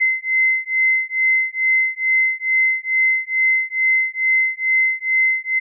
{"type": "beating tone pair", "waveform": "sine", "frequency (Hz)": [2060, 2062.3], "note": ["C7", "C7"], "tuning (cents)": [-28, -26], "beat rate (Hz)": 2.3, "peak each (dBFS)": -18, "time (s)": [0, 5.6], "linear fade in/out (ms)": 20, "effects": []}